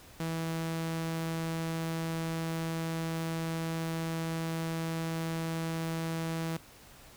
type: tone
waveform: sawtooth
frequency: 163.5 Hz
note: E3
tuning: 14 cents flat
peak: -28 dBFS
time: 0.2-6.57 s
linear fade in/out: 2 ms
effects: pink hiss -54 dBFS RMS until 7.16 s